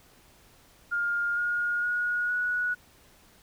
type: tone with pitch steps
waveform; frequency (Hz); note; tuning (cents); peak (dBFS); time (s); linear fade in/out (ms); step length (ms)
sine; 1411 / 1429 / 1447.3 / 1465.8; F6 / F6 / F#6 / F#6; +17 / +39 / -39 / -17; -25; 0.91-2.75; 20; 460
effects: pink hiss -58 dBFS RMS until 3.42 s